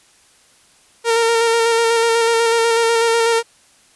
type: tone with vibrato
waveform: sawtooth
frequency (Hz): 460.2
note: A#4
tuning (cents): -22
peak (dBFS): -9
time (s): 1.04-3.43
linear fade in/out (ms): 50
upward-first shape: square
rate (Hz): 8.1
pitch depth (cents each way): 19
effects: white hiss -52 dBFS RMS until 3.95 s + resampled to 24000 Hz